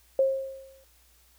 sine tone with exponential decay, 536 Hz, C5, 42 cents sharp, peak -17 dBFS, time 0.19-0.84 s, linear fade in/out 2 ms, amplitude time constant 140 ms, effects added 60 Hz sine -62 dBFS peak until 1.38 s + white hiss -62 dBFS RMS until 1.38 s

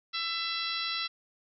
harmonic tone, 668 Hz, E5, 23 cents sharp, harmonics 2 / 3 / 4 / 5 / 6 / 7 / 8, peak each -38 / -40 / -39 / -38 / -35 / -41 / -41 dBFS, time 0.13-1.08 s, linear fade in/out 20 ms, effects none

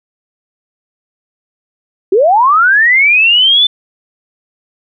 sine linear sweep, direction up, 352.3 to 3548 Hz, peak -5 dBFS, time 2.12-3.67 s, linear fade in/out 5 ms, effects none

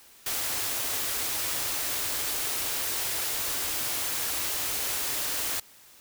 white band-stop noise, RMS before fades -30 dBFS, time 0.26-5.6 s, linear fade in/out 5 ms, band 150 to 240 Hz, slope 96 dB/octave, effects white hiss -54 dBFS RMS until 6 s

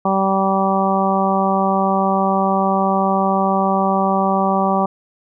harmonic tone, 193.2 Hz, G3, 25 cents flat, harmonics 1 / 2 / 3 / 4 / 5 / 6, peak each -19 / -24 / -22 / -19 / -23 / -22 dBFS, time 0.05-4.86 s, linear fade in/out 5 ms, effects none

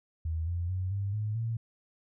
sine tone with pitch steps, 80.7 / 86.49 / 92.7 / 99.35 / 106.48 / 114.13 Hz, E2 / F2 / F#2 / G2 / G#2 / A#2, -36 / -16 / +4 / +24 / +44 / -36 cents, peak -29 dBFS, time 0.25-1.57 s, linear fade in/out 5 ms, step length 220 ms, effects none

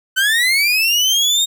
30% pulse linear sweep, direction up, 1500 to 3737 Hz, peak -10 dBFS, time 0.16-1.46 s, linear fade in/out 20 ms, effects none

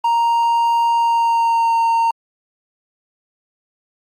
triangle tone with pitch glide, 932.3 to 918.9 Hz, A#5 to A#5, 0 to -25 cents, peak -11 dBFS, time 0.04-2.11 s, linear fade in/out 5 ms, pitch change -25 cents, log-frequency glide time 0.95-1.74 s, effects Opus 32 kbps

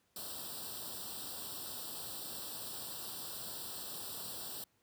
white noise with comb filter, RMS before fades -44 dBFS, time 0.16-4.64 s, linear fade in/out 2 ms, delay 0.23 ms, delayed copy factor +0.95, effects pink hiss -75 dBFS RMS until 4.82 s + high-pass 80 Hz 12 dB/octave

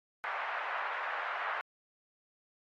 white band-pass noise, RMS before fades -37 dBFS, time 0.24-1.61 s, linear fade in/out 0 ms, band 720 to 1800 Hz, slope 24 dB/octave, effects AAC 32 kbps

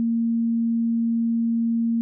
sine tone, 230.5 Hz, A#3, 19 cents flat, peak -19 dBFS, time 0-2.01 s, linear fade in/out 0 ms, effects none

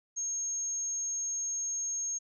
sine tone, 6500 Hz, G#8, 38 cents flat, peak -31 dBFS, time 0.16-2.19 s, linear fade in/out 20 ms, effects none

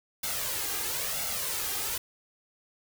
white noise with flanger, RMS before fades -32 dBFS, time 0.23-1.98 s, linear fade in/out 5 ms, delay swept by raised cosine 1.4 to 2.5 ms, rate 1 Hz, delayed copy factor +0.65, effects none

